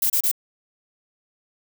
violet noise bursts, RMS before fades -20 dBFS, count 3, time 0.02-0.315 s, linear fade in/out 5 ms, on 79 ms, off 29 ms, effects none

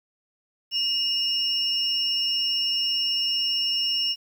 sine tone pair together, 2856 / 5391 Hz, F7 / E8, +38 / +38 cents, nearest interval major seventh, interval 1100 cents, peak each -24 dBFS, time 0.71-4.16 s, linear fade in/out 50 ms, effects tanh soft clip ceiling -15 dBFS + 9-bit

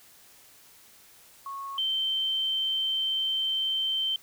sine tone pair in turn, 1100 / 3111 Hz, C#6 / G7, -14 / -14 cents, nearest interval octave + tritone, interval 1800 cents, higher second, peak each -34 / -25 dBFS, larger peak second, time 1.46-1.78 / 1.78-4.16 s, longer second, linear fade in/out 2 ms, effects white hiss -55 dBFS RMS until 4.22 s

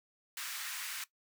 pink high-pass noise, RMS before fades -41 dBFS, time 0.37-1.04 s, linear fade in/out 2 ms, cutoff 1300 Hz, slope 24 dB/octave, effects noise-tail reverb RT60 0.1 s tail -17 dB re dry

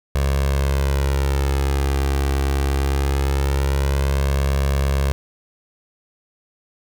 sawtooth tone with flanger, 68.8 Hz, C#2, 12 cents flat, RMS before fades -19 dBFS, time 0.15-5.12 s, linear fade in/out 0 ms, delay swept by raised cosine 1.8 to 2.58 ms, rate 0.22 Hz, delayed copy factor +0.7, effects none

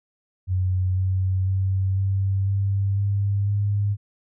sine tone with pitch steps, 92.5 / 94.01 / 95.54 / 97.1 / 98.68 / 100.29 / 101.93 Hz, F#2 / F#2 / G2 / G2 / G2 / G2 / G#2, 0 / +28 / -44 / -16 / +12 / +40 / -32 cents, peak -19 dBFS, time 0.47-3.97 s, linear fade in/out 50 ms, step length 500 ms, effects none

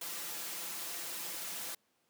white noise with comb filter, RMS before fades -41 dBFS, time 0.01-1.75 s, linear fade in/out 5 ms, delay 5.9 ms, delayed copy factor +0.7, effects pink hiss -75 dBFS RMS until 2.09 s + high-pass 200 Hz 12 dB/octave

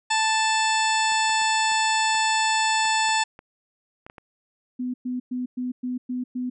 harmonic tone, 880 Hz, A5, in tune, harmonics 1 / 2 / 3 / 4 / 5 / 6 / 8 / 9, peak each -22 / -27 / -28 / -30 / -32 / -34 / -33 / -32 dBFS, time 0.1-3.24 s, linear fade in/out 10 ms
clicks, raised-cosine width 0.5 ms, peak -27 dBFS, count 11, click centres 1.12 / 1.295 / 1.416 / 1.717 / 2.15 / 2.854 / 3.089 / 3.391 / 4.065 / 4.099 / 4.182 s
sine tone bursts, 250.3 Hz, B3, 23 cents sharp, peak -25 dBFS, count 7, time 4.79-6.5 s, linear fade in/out 10 ms, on 150 ms, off 110 ms
effects none

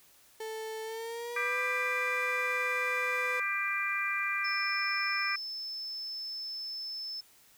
35% pulse tone with pitch glide, 440.5 to 500.2 Hz, A4 to B4, +2 to +22 cents, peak -35 dBFS, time 0.4-3.4 s, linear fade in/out 5 ms, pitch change +220 cents, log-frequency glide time 0.83-1.59 s
harmonic tone, 396.4 Hz, G4, 19 cents sharp, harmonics 3 / 4 / 5 / 6, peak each -36 / -36 / -35 / -33 dBFS, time 1.36-5.36 s, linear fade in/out 5 ms
sine tone, 5260 Hz, E8, 5 cents flat, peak -36 dBFS, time 4.44-7.21 s, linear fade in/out 10 ms
effects white hiss -61 dBFS RMS until 7.57 s

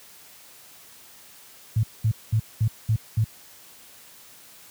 sine tone bursts, 110 Hz, A2, in tune, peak -17 dBFS, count 6, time 1.76-3.242 s, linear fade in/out 5 ms, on 72 ms, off 210 ms, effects white hiss -49 dBFS RMS until 4.7 s + high-pass 60 Hz 12 dB/octave

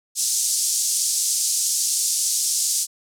pink band-pass noise, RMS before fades -22 dBFS, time 0.15-2.87 s, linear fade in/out 50 ms, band 5600 to 9900 Hz, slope 24 dB/octave, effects none

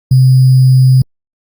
sine tone with sample-and-hold, 129.9 Hz, C3, 12 cents flat, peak -3 dBFS, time 0.11-1.02 s, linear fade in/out 5 ms, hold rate 4900 Hz, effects Opus 48 kbps

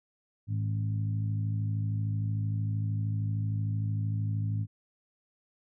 harmonic tone with a mistuned harmonic, 53.1 Hz, G#1, 39 cents sharp, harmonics 2 / 3 / 4 / 5, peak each -28 / -37 / -44 / -45 dBFS, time 0.47-4.67 s, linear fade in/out 50 ms, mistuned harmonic 5, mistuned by +25 cents, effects none

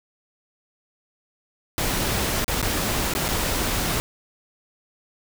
pink noise with dropouts, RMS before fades -24 dBFS, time 1.78-4 s, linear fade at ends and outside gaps 0 ms, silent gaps 2.444-2.48 / 2.616-2.627 / 3.137-3.151 / 3.282-3.288 s, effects none

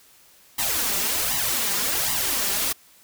white noise with flanger, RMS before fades -24 dBFS, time 0.58-2.73 s, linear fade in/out 10 ms, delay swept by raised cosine 1 to 5.1 ms, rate 1.3 Hz, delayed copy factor +0.8, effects white hiss -54 dBFS RMS until 3.03 s

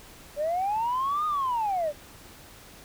sine linear two-way sweep, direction up then down, 565 to 1244.5 to 565 Hz, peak -23 dBFS, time 0.36-1.93 s, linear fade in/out 50 ms, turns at 1.26 s, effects tanh soft clip ceiling -21 dBFS + pink hiss -49 dBFS RMS until 2.84 s

